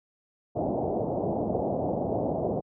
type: low-pass noise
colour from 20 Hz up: white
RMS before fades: -28 dBFS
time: 0.55-2.61 s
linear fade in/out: 20 ms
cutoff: 750 Hz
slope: 48 dB/octave
effects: high-pass 100 Hz 12 dB/octave